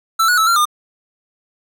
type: tone with pitch steps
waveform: square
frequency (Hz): 1329 / 1459 / 1308 / 1374 / 1211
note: E6 / F#6 / E6 / F6 / D#6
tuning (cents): +14 / -25 / -14 / -29 / -47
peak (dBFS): -12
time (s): 0.19-0.655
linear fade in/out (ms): 10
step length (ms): 93
effects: none